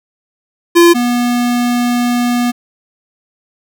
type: tone pair in turn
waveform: square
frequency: 343 / 242.5 Hz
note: F4 / B3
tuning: -31 / -31 cents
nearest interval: tritone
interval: 600 cents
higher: first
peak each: -4 / -12 dBFS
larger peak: first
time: 0.75-0.94 / 0.94-2.52 s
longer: second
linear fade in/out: 20 ms
effects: none